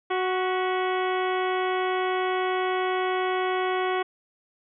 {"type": "harmonic tone with a mistuned harmonic", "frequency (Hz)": 370, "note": "F#4", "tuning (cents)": 0, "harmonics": [1, 2, 3, 4, 5, 6, 7, 8, 9], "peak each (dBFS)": [-26, -29, -31, -35, -36, -37, -43, -43, -41], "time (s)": [0.1, 4.03], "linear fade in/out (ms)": 10, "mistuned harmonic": 5, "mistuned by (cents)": 67, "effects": []}